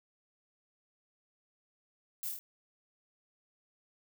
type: noise with echo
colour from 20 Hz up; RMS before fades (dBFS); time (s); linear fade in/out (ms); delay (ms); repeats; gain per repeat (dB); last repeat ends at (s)
violet; -39; 2.23-2.29; 0; 25; 4; -2; 2.39
effects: none